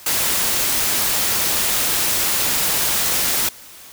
white noise, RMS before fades -19 dBFS, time 0.06-3.49 s, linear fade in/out 5 ms, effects white hiss -41 dBFS RMS until 3.92 s

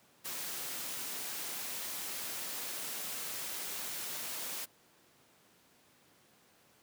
white noise, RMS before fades -40 dBFS, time 0.24-4.66 s, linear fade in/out 20 ms, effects pink hiss -65 dBFS RMS until 6.82 s + high-pass 150 Hz 12 dB/octave

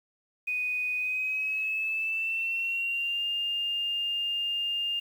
sine tone with pitch glide, 2489 to 2810 Hz, D#7 to F7, 0 to +10 cents, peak -27 dBFS, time 0.47-5 s, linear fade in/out 10 ms, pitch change +210 cents, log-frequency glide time 0.97-3.24 s, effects 9-bit

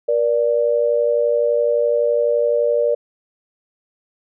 sine tone pair together, 475.5 / 587.3 Hz, A#4 / D5, +34 / 0 cents, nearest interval major third, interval 366 cents, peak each -17 dBFS, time 0.08-2.95 s, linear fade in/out 10 ms, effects none

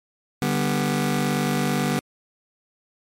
sawtooth chord, G major, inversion second, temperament just, 147 / 196 / 245 Hz, D3 / G3 / B3, +2 / 0 / -14 cents, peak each -21 dBFS, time 0.42-1.99 s, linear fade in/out 0 ms, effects MP3 64 kbps

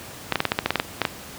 clicks, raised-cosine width 0.3 ms, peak -3 dBFS, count 12, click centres 0.323 / 0.357 / 0.404 / 0.453 / 0.519 / 0.589 / 0.66 / 0.706 / 0.757 / 0.799 / 1.017 / 1.052 s, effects pink hiss -39 dBFS RMS until 1.38 s + high-pass 80 Hz 12 dB/octave

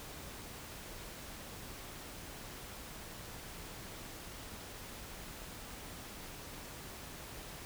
silence, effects pink hiss -48 dBFS RMS until 7.65 s

